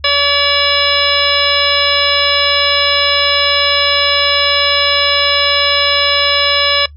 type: harmonic tone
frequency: 571 Hz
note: D5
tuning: 49 cents flat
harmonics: 1 / 2 / 3 / 4 / 5 / 6 / 7 / 9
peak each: -18 / -18 / -18 / -18 / -18 / -18 / -18 / -18 dBFS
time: 0.04-6.86 s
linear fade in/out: 5 ms
effects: noise-tail reverb RT60 0.1 s tail -19 dB re dry + added 73 Hz sine -33 dBFS peak until 6.96 s